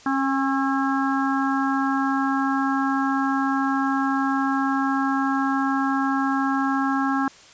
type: harmonic tone with a mistuned harmonic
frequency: 271.4 Hz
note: C#4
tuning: 36 cents flat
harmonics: 1 / 3 / 4 / 5 / 6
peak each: -22 / -27 / -28 / -29 / -30 dBFS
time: 0.06-7.28 s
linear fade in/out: 2 ms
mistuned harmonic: 5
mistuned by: -28 cents
effects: white hiss -48 dBFS RMS until 7.53 s + resampled to 16000 Hz